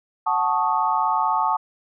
sine chord, D# half-diminished seventh, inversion first, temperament equal, 740 / 880 / 1108.7 / 1244.5 Hz, F#5 / A5 / C#6 / D#6, 0 / 0 / 0 / 0 cents, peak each -26 / -21 / -24 / -26 dBFS, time 0.26-1.57 s, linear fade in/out 10 ms, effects none

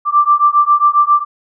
sine beating tone pair, 1173 / 1180.4 Hz, D6 / D6, -2 / +8 cents, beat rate 7.4 Hz, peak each -11 dBFS, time 0.05-1.25 s, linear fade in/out 50 ms, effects none

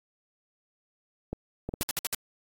clicks, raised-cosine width 2 ms, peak -19 dBFS, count 4, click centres 1.33 / 1.69 / 1.739 / 1.811 s
white noise bursts, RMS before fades -29 dBFS, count 5, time 1.81-2.147 s, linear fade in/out 0 ms, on 21 ms, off 58 ms
effects AAC 64 kbps

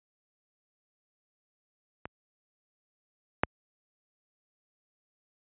clicks, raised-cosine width 0.5 ms, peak -22 / -6 dBFS, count 2, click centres 2.055 / 3.435 s, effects high-pass 60 Hz 12 dB/octave + resampled to 8000 Hz

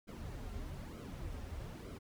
brown noise with flanger, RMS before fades -45 dBFS, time 0.07-1.99 s, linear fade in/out 20 ms, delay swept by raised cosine 1.1 to 6.3 ms, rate 1.1 Hz, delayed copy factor -0.65, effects none

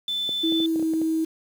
sine tone, 3520 Hz, A7, in tune, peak -24 dBFS, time 0.08-0.66 s, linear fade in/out 2 ms
clicks, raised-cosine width 2 ms, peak -20 dBFS, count 8, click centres 0.292 / 0.522 / 0.602 / 0.759 / 0.796 / 0.826 / 0.936 / 1.016 s
sine tone with pitch glide, 325.5 to 320.8 Hz, E4 to E4, -22 to -47 cents, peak -20 dBFS, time 0.43-1.25 s, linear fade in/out 10 ms, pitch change -25 cents, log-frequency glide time 0.7-0.79 s
effects high-pass 200 Hz 12 dB/octave + 7-bit

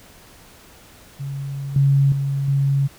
sine tone with level steps, 138.59 Hz, C#3, in tune, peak -25 / -12 / -19 / -15 dBFS, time 1.19-2.88 s, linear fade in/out 20 ms, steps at 1.76 / 2.12 / 2.48 s, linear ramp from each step 2 ms, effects pink hiss -47 dBFS RMS until 2.98 s

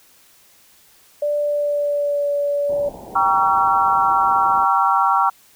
sine tone with pitch glide, 587.3 to 574.5 Hz, D5 to D5, 0 to -38 cents, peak -17 dBFS, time 1.22-2.89 s, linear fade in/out 5 ms, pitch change -38 cents, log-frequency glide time 1.38-2.29 s
white low-pass noise, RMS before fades -37 dBFS, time 2.69-4.65 s, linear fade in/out 5 ms, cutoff 930 Hz, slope 96 dB/octave
sine chord, G diminished seventh, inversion none, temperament just, 784 / 940.8 / 1128.9 / 1354.7 Hz, G5 / Bb5 / Db6 / Fb6, 0 / +16 / +31 / +47 cents, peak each -19 dBFS, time 3.15-5.3 s, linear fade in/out 10 ms
effects white hiss -52 dBFS RMS until 5.55 s

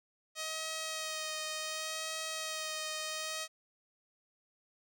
5% pulse tone with vibrato, 629 Hz, D#5, 19 cents sharp, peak -25 dBFS, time 0.35-3.48 s, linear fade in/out 50 ms, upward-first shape sine, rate 0.68 Hz, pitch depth 19 cents each way, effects none

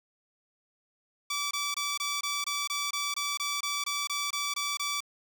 10% pulse tone bursts, 1155 Hz, D6, 29 cents flat, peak -21 dBFS, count 16, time 1.3-5.005 s, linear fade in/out 5 ms, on 210 ms, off 23 ms, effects none

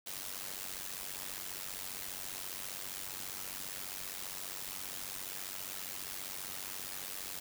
white noise with amplitude modulation, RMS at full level -39 dBFS, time 0.06-7.4 s, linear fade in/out 10 ms, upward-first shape sine, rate 94.9 Hz, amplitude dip 80%, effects none

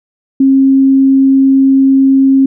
sine tone, 269.1 Hz, C4, 49 cents sharp, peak -4 dBFS, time 0.4-2.46 s, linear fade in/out 5 ms, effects none

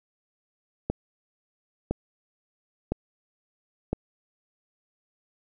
click train, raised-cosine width 2 ms, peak -12 dBFS, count 4, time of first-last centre 0.9-3.93 s, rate 0.99 Hz, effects none

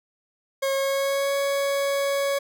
40% pulse tone with pitch glide, 543 to 557.9 Hz, C#5 to C#5, -36 to +11 cents, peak -21 dBFS, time 0.62-2.39 s, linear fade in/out 10 ms, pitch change +47 cents, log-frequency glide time 0.74-1.35 s, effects none

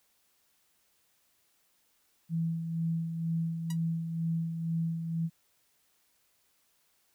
sine tone with tremolo, 164.81 Hz, E3, in tune, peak -27 dBFS, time 2.29-5.3 s, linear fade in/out 50 ms, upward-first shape sine, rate 2.1 Hz, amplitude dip 50%
5% pulse tone with exponential decay, 968 Hz, B5, 35 cents flat, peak -26 dBFS, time 3.7-3.77 s, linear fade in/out 5 ms, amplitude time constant 15 ms
effects white hiss -71 dBFS RMS until 7.14 s

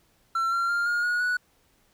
triangle tone with pitch steps, 1351 / 1374.6 / 1398.6 / 1423.1 / 1448 / 1473.3 Hz, E6 / F6 / F6 / F6 / F#6 / F#6, +42 / -28 / +2 / +32 / -38 / -8 cents, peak -21 dBFS, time 0.35-1.37 s, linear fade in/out 5 ms, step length 170 ms, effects pink hiss -65 dBFS RMS until 1.93 s

